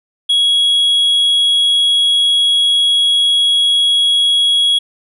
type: tone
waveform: triangle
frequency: 3326 Hz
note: G#7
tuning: 2 cents sharp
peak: -8 dBFS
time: 0.29-4.79 s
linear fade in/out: 10 ms
effects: resampled to 24000 Hz